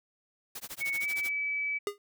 white noise with tremolo, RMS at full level -39 dBFS, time 0.55-1.3 s, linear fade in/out 5 ms, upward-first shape sine, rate 13 Hz, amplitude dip 100%
sine tone with pitch glide, 2219 to 2295 Hz, C#7 to D7, +1 to -40 cents, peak -29 dBFS, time 0.8-1.79 s, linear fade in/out 20 ms, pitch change +59 cents, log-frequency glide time 1-1.06 s
square tone with exponential decay, 408.2 Hz, G#4, 30 cents flat, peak -26 dBFS, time 1.87-1.98 s, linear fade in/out 1 ms, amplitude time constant 23 ms
effects none

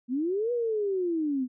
sine linear two-way sweep, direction up then down, 232.4 to 490.2 to 244.6 Hz, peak -25 dBFS, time 0.08-1.48 s, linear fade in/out 50 ms, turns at 0.52 s, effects none

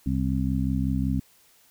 harmonic tone, 65.41 Hz, C2, in tune, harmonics 1 / 2 / 3 / 4, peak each -28 / -28 / -28 / -28 dBFS, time 0.06-1.2 s, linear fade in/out 5 ms, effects white hiss -59 dBFS RMS until 1.7 s

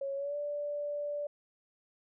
sine tone with pitch glide, 551 to 583.8 Hz, C#5 to D5, -11 to -10 cents, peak -33 dBFS, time 0.01-1.27 s, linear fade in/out 5 ms, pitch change +101 cents, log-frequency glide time 0.15-0.36 s, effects none

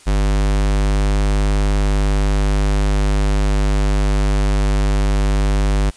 square tone, 50.1 Hz, G1, 38 cents sharp, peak -14 dBFS, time 0.06-5.91 s, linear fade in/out 20 ms, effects white hiss -45 dBFS RMS until 5.96 s + resampled to 22050 Hz

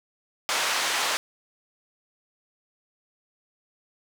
pink band-pass noise, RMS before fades -26 dBFS, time 0.49-1.17 s, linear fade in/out 0 ms, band 850 to 7300 Hz, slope 12 dB/octave, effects none

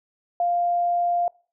sine tone, 698.5 Hz, F5, in tune, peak -19 dBFS, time 0.4-1.28 s, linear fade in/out 2 ms, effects noise-tail reverb RT60 0.4 s tail -25 dB re dry

